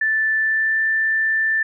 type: tone with pitch glide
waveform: sine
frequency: 1760 to 1772.2 Hz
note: A6 to A6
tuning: 0 to +12 cents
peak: -16 dBFS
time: 0.01-1.63 s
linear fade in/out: 5 ms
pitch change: +12 cents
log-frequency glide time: 0.38-0.8 s
effects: none